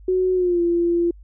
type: tone with pitch glide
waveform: sine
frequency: 370 to 343.2 Hz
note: F#4 to F4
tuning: 0 to -30 cents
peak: -16 dBFS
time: 0.08-1.11 s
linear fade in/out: 5 ms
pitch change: -130 cents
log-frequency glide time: 0.34-0.61 s
effects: added 50 Hz sine -41 dBFS peak until 1.23 s